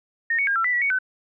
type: tone with pitch steps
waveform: sine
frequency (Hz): 1841 / 2227 / 1615 / 1347 / 1982 / 1939 / 2230 / 1515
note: A#6 / C#7 / G#6 / E6 / B6 / B6 / C#7 / F#6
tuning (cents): -22 / +7 / -49 / +37 / +6 / -32 / +10 / +40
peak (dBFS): -19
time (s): 0.3-0.988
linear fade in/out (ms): 5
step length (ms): 86
effects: none